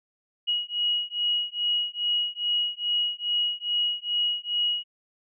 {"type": "beating tone pair", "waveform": "sine", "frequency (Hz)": [2900, 2902.4], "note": ["F#7", "F#7"], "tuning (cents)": [-35, -34], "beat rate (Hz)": 2.4, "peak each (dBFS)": -27, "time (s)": [0.47, 4.84], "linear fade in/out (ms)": 20, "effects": []}